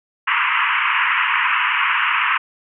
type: band-pass noise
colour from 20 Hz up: pink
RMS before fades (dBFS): -18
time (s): 0.27-2.38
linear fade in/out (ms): 10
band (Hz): 950 to 2900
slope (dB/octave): 96
effects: none